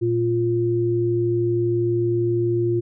sine tone pair together, 116.53 / 349.2 Hz, A#2 / F4, 0 / 0 cents, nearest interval octave + perfect fifth, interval 1900 cents, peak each -23 / -19 dBFS, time 0.01-2.81 s, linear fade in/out 20 ms, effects none

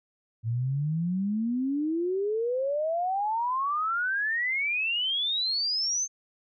sine exponential sweep, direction up, 110.4 to 6380 Hz, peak -25 dBFS, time 0.43-6.08 s, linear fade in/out 50 ms, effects none

